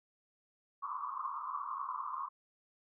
white band-pass noise, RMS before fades -40 dBFS, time 0.82-2.29 s, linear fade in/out 20 ms, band 1000 to 1200 Hz, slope 96 dB/octave, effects none

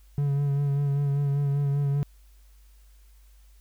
triangle tone with vibrato, 141.6 Hz, C#3, 37 cents sharp, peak -20 dBFS, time 0.18-2.03 s, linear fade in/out 0 ms, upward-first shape sine, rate 5.1 Hz, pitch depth 28 cents each way, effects added 50 Hz sine -51 dBFS peak until 3.6 s + white hiss -65 dBFS RMS until 3.6 s

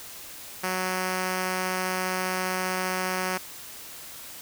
5% pulse tone, 185 Hz, F#3, in tune, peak -15 dBFS, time 0.63-3.38 s, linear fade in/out 10 ms, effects white hiss -42 dBFS RMS until 4.41 s

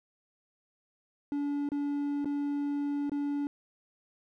triangle tone with dropouts, 287 Hz, D4, 40 cents flat, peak -27 dBFS, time 1.32-3.47 s, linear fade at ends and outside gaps 1 ms, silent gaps 1.689-1.718 / 2.246-2.256 / 3.096-3.118 s, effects none

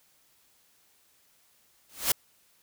white noise with exponential growth, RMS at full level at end -20 dBFS, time 1.89-2.12 s, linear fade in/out 5 ms, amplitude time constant 48 ms, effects white hiss -65 dBFS RMS until 2.62 s

